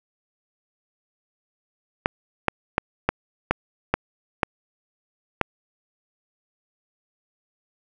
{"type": "clicks", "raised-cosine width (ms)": 0.5, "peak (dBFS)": -3, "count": 8, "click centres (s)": [2.059, 2.483, 2.781, 3.09, 3.51, 3.94, 4.432, 5.413], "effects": []}